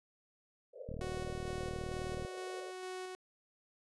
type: band-pass noise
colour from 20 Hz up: white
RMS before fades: -50 dBFS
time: 0.73-2.72 s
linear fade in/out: 20 ms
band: 440 to 600 Hz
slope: 96 dB/octave
type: click train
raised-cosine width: 5 ms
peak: -31 dBFS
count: 54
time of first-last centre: 0.89-2.249 s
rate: 39 Hz
type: tone with tremolo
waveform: sawtooth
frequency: 370 Hz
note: F#4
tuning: in tune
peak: -37 dBFS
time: 1.01-3.15 s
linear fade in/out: 0 ms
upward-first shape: square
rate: 2.2 Hz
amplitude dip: 25%
effects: resampled to 24000 Hz